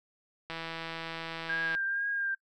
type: click train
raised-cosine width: 0.3 ms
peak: -22 dBFS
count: 206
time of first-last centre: 0.5-1.75 s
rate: 164 Hz
type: tone with vibrato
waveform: sine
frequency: 1609 Hz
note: G6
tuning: 45 cents sharp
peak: -29 dBFS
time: 1.49-2.35 s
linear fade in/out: 10 ms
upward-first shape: triangle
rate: 2.1 Hz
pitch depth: 34 cents each way
effects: noise-tail reverb RT60 0.1 s tail -22 dB re dry